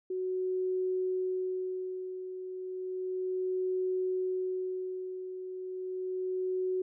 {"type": "tone with tremolo", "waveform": "sine", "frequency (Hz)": 370.8, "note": "F#4", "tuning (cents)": 4, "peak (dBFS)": -28, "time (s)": [0.1, 6.82], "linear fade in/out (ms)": 5, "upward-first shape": "sine", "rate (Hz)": 0.33, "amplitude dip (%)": 65, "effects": []}